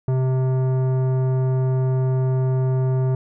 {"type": "tone with tanh clipping", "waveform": "sine", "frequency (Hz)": 130, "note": "C3", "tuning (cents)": -11, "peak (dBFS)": -19, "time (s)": [0.08, 3.15], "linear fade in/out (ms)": 2, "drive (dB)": 14, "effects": []}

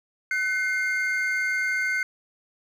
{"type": "tone pair together", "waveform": "triangle", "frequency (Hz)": [1510.4, 2119], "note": ["F#6", "C7"], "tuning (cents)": [35, 21], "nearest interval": "tritone", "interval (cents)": 586, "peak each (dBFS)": -24, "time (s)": [0.31, 2.03], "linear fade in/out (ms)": 2, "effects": []}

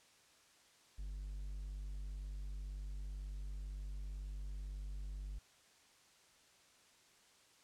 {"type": "tone", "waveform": "triangle", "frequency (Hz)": 49, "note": "G1", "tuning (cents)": 0, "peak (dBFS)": -40, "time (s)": [0.98, 5.39], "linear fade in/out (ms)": 10, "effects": ["white hiss -67 dBFS RMS until 7.63 s", "low-pass 8000 Hz 12 dB/octave"]}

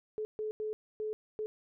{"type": "tone bursts at uneven times", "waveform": "sine", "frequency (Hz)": 430, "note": "A4", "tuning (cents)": -40, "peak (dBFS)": -33, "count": 5, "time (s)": [[0.18, 0.25], [0.39, 0.51], [0.6, 0.73], [1, 1.13], [1.39, 1.46]], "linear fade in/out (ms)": 0, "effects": []}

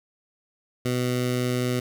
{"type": "tone with notch filter", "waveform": "15% pulse", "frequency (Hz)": 124.5, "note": "B2", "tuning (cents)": 14, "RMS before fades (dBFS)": -25, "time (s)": [0.85, 1.8], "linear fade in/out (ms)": 5, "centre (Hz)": 990, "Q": 1.7, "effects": []}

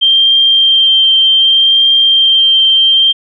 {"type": "tone with vibrato", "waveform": "sine", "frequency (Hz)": 3162, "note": "G7", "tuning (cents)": 14, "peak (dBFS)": -5, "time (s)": [0.01, 3.13], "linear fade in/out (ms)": 20, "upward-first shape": "triangle", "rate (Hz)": 0.66, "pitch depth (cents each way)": 13, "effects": []}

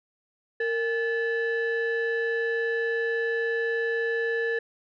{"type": "tone pair together", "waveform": "sine", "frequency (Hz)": [460.9, 1734.1], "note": ["A#4", "A6"], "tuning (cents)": [-20, -26], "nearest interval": "octave + major seventh", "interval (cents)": 2294, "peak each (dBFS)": [-24, -26], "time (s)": [0.6, 4.59], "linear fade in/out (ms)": 5, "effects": ["tanh soft clip ceiling -21 dBFS"]}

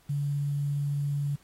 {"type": "tone with quantisation", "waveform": "sine", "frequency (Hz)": 143.3, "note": "D3", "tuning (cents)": -42, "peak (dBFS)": -26, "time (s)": [0.09, 1.36], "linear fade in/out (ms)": 10, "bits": 9, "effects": ["pink hiss -62 dBFS RMS until 1.43 s", "AAC 48 kbps"]}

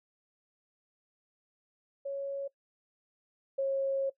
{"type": "tone pair in turn", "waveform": "sine", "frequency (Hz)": [554.4, 543.6], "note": ["C#5", "C#5"], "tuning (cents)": [0, -34], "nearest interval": "unison", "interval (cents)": 34, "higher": "first", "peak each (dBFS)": [-33, -27], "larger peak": "second", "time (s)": [[2.05, 2.48], [3.58, 4.1]], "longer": "second", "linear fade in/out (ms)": 10, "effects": ["noise-tail reverb RT60 0.1 s tail -21 dB re dry"]}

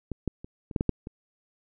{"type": "clicks", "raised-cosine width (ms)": 3, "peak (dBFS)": [-19, -14, -27, -26, -11, -12, -9, -24], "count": 8, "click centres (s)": [0.117, 0.277, 0.445, 0.712, 0.762, 0.809, 0.893, 1.071], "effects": []}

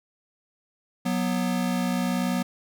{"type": "tone pair together", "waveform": "square", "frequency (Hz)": [183.65, 244.3], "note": ["F#3", "B3"], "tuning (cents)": [-13, -19], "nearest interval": "perfect fourth", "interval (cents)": 494, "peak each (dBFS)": -27, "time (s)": [1.05, 2.43], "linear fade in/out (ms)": 10, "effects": []}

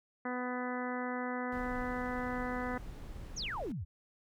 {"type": "harmonic tone", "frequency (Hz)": 249.2, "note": "B3", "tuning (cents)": 16, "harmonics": [1, 2, 3, 4, 5, 6, 7, 8], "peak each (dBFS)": [-38, -41, -43, -44, -45, -46, -46, -47], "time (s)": [0.25, 2.78], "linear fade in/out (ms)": 5}
{"type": "noise", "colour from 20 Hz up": "brown", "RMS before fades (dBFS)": -45, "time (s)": [1.52, 3.72], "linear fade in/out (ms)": 2}
{"type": "exponential sweep", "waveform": "sine", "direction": "down", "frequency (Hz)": [7040, 69.3], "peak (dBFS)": -36, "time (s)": [3.36, 3.85], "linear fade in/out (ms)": 20}
{"effects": []}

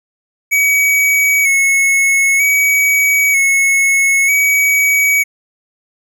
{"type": "tone with vibrato", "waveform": "square", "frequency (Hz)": 2229, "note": "C#7", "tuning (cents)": 9, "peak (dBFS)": -10, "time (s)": [0.51, 5.24], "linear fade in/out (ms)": 20, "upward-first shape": "square", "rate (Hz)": 0.53, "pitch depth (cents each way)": 30, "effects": []}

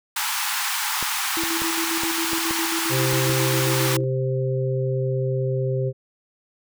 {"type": "high-pass noise", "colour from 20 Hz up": "pink", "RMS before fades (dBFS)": -25, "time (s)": [0.16, 3.97], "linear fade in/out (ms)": 5, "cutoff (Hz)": 800, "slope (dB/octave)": 96}
{"type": "clicks", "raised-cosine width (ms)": 2, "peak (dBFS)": -19, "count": 8, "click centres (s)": [1.027, 1.436, 1.619, 2.035, 2.332, 2.509, 3.132, 3.297]}
{"type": "tone with tremolo", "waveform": "sine", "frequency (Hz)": 329.6, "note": "E4", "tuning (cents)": 0, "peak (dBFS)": -25, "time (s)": [1.37, 4.04], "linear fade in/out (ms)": 0, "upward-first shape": "square", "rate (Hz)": 7.4, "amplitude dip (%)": 50}
{"type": "harmonic tone", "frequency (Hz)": 130.81, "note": "C3", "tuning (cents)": 0, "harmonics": [1, 3, 4], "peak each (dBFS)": [-22, -27, -28], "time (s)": [2.89, 5.93], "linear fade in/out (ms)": 50}
{"effects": []}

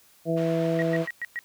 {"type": "harmonic tone", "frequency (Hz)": 164.81, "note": "E3", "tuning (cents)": 0, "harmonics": [1, 2, 3, 4], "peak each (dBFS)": [-27, -28, -28, -28], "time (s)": [0.25, 1.06], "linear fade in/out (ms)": 50}
{"type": "band-pass noise", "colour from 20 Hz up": "white", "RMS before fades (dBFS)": -43, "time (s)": [0.36, 1.08], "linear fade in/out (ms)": 20, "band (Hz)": [560, 2200], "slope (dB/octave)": 12}
{"type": "tone bursts", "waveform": "sine", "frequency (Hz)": 1900, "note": "A#6", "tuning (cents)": 33, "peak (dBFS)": -28, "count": 5, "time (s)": [0.79, 1.39], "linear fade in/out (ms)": 0, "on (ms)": 32, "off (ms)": 110}
{"effects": ["white hiss -58 dBFS RMS until 1.44 s"]}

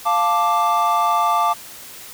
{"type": "chord", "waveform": "triangle", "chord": "D minor", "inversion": "first", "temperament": "equal", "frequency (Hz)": [698.5, 880, 1174.7], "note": ["F5", "A5", "D6"], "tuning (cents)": [0, 0, 0], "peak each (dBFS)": [-19, -18, -16], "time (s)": [0.05, 1.54], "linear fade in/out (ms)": 20, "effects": ["white hiss -38 dBFS RMS until 2.13 s"]}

